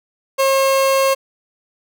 30% pulse tone, 539 Hz, C#5, 49 cents flat, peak -10 dBFS, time 0.38-1.15 s, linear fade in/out 20 ms, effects none

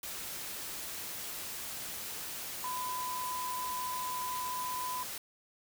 sine tone in noise, 1003 Hz, B5, 26 cents sharp, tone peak -35 dBFS, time 2.64-5.03 s, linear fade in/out 2 ms, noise white, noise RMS -41 dBFS, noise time 0.03-5.18 s, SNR +3 dB, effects none

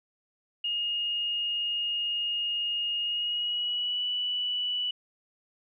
sine tone with pitch glide, 2853 to 2959 Hz, F7 to F#7, +36 to -1 cents, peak -27 dBFS, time 0.64-4.91 s, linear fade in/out 5 ms, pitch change +63 cents, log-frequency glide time 3-4.05 s, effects none

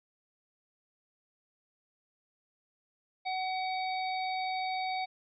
harmonic tone with a mistuned harmonic, 749 Hz, F#5, 21 cents sharp, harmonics 1 / 3 / 5 / 6, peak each -32 / -39 / -44 / -45 dBFS, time 3.25-5.06 s, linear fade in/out 20 ms, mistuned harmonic 3, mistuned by +15 cents, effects none

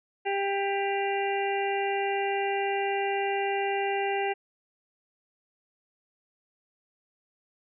harmonic tone, 396.5 Hz, G4, 20 cents sharp, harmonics 1 / 2 / 4 / 5 / 6 / 7, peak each -29 / -29 / -39 / -37 / -39 / -37 dBFS, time 0.25-4.34 s, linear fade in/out 20 ms, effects none

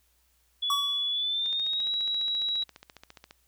sine tone with pitch glide, 3417 to 3880 Hz, G#7 to B7, +49 to -31 cents, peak -26 dBFS, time 0.62-2.64 s, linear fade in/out 10 ms, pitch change +220 cents, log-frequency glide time 1.12-1.91 s
square tone with exponential decay, 1133 Hz, C#6, 37 cents sharp, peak -24 dBFS, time 0.7-1.12 s, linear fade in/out 2 ms, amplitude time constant 90 ms
click train, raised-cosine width 0.2 ms, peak -28 dBFS, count 28, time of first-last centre 1.46-3.309 s, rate 14.6 Hz
effects added 60 Hz sine -69 dBFS peak until 3.47 s + white hiss -69 dBFS RMS until 3.47 s

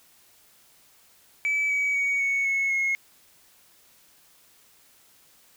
sine tone with pitch steps, 2300 / 2272 / 2245 / 2218 / 2191 / 2165 Hz, D7 / C#7 / C#7 / C#7 / C#7 / C#7, -37 / +42 / +21 / 0 / -21 / -41 cents, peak -20 dBFS, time 1.45-2.95 s, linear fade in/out 0 ms, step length 250 ms, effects tanh soft clip ceiling -20 dBFS + white hiss -58 dBFS RMS until 5.56 s

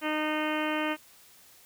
harmonic tone with a mistuned harmonic, 306.7 Hz, D#4, 25 cents flat, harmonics 1 / 2 / 3 / 4 / 5 / 6 / 7 / 8 / 9 / 10, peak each -31 / -34 / -36 / -37 / -38 / -39 / -39 / -40 / -41 / -41 dBFS, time 0.01-0.97 s, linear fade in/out 50 ms, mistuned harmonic 8, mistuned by +16 cents, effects white hiss -56 dBFS RMS until 1.65 s

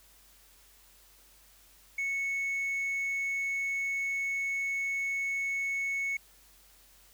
sine tone with tanh clipping, 2208 Hz, C#7, 7 cents flat, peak -30 dBFS, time 1.98-6.17 s, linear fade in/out 5 ms, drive 2 dB, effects added 47 Hz sine -64 dBFS peak until 7.13 s + white hiss -60 dBFS RMS until 7.13 s

